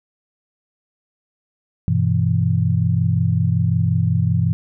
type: chord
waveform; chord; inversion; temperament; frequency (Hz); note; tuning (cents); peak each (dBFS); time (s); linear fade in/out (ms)
sine; E minor; first; equal; 98 / 123.47 / 164.81; G2 / B2 / E3; 0 / 0 / 0; -19; 1.88-4.53; 0
effects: none